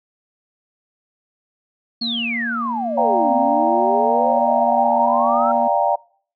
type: exponential two-way sweep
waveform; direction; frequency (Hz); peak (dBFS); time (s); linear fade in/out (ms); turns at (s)
sine; down then up; 4435 to 250.2 to 1369; -21; 2.01-5.52; 10; 3.34
type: tone with pitch glide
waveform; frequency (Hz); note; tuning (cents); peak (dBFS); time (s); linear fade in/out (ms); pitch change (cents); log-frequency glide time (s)
triangle; 233.1 to 237.6; A#3 to A#3; 0 to +33; -23; 2.01-5.68; 10; +33; 3.03-3.63
type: chord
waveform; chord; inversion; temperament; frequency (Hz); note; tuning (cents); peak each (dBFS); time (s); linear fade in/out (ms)
sine; G minor seventh; second; equal; 587.3 / 698.5 / 784 / 932.3; D5 / F5 / G5 / Bb5; 0 / 0 / 0 / 0; -20; 2.97-5.96; 10
effects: noise-tail reverb RT60 0.5 s tail -24 dB re dry